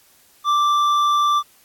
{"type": "tone with hard clipping", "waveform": "sine", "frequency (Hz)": 1174.7, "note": "D6", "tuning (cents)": 0, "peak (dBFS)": -16, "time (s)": [0.44, 1.43], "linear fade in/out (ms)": 50, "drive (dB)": 7, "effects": ["white hiss -54 dBFS RMS until 1.64 s", "AAC 64 kbps"]}